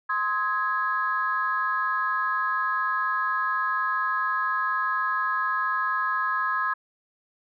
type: chord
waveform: sine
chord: Ab major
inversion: first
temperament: equal with one note detuned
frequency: 1046.5 / 1270.7 / 1661.2 Hz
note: C6 / Eb6 / Ab6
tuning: 0 / +36 / 0 cents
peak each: -27 dBFS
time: 0.09-6.74 s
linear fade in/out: 10 ms
effects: tanh soft clip ceiling -13 dBFS